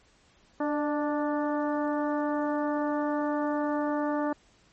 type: harmonic tone with a mistuned harmonic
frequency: 293.7 Hz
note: D4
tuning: in tune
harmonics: 1 / 2 / 3 / 4 / 5 / 6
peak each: -28 / -31 / -34 / -37 / -42 / -44 dBFS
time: 0.6-4.33 s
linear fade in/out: 5 ms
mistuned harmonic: 2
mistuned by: +29 cents
effects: pink hiss -62 dBFS RMS until 4.72 s + MP3 32 kbps